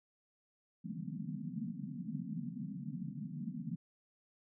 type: band-pass noise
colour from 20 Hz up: pink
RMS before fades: -42 dBFS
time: 0.84-3.76 s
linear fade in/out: 10 ms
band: 140 to 260 Hz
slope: 96 dB/octave
effects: none